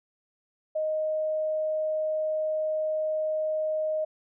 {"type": "tone", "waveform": "sine", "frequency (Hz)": 622.3, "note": "D#5", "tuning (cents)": 0, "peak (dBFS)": -25, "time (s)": [0.75, 4.05], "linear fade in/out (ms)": 10, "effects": []}